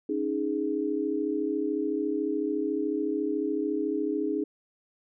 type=chord; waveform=sine; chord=C# suspended second; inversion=none; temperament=equal; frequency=277.2 / 311.1 / 415.3 Hz; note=C#4 / D#4 / G#4; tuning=0 / 0 / 0 cents; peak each=-32 / -29 / -30 dBFS; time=0.09-4.44 s; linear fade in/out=5 ms; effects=none